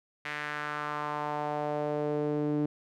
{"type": "tone with band-pass filter sweep", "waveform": "sawtooth", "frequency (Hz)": 148.7, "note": "D3", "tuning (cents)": 22, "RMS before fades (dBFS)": -32, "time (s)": [0.25, 2.66], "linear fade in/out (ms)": 5, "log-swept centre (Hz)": [2000, 310], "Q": 2.4, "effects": []}